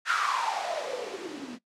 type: noise with band-pass filter sweep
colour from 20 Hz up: blue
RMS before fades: -31 dBFS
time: 0.05-1.59 s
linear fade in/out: 50 ms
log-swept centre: 1500 to 230 Hz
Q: 7.4
effects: noise-tail reverb RT60 0.1 s tail -19 dB re dry + low-pass 6000 Hz 12 dB/octave